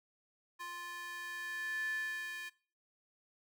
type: tone with high-pass filter sweep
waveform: square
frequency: 349.2 Hz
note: F4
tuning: in tune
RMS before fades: -41 dBFS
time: 0.59-2.5 s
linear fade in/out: 20 ms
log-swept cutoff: 1300 to 2000 Hz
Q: 9.5
effects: noise-tail reverb RT60 0.4 s tail -20 dB re dry